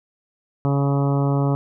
harmonic tone, 140 Hz, C#3, 18 cents sharp, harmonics 1 / 2 / 3 / 4 / 5 / 6 / 7 / 8 / 9, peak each -18 / -24 / -28 / -30 / -32 / -34 / -35 / -36 / -37 dBFS, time 0.65-1.55 s, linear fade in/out 0 ms, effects none

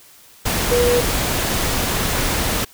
sine tone in noise, 485.2 Hz, B4, 31 cents flat, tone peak -14 dBFS, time 0.71-1.01 s, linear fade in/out 10 ms, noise pink, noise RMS -20 dBFS, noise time 0.45-2.65 s, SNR +3 dB, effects white hiss -47 dBFS RMS until 2.73 s

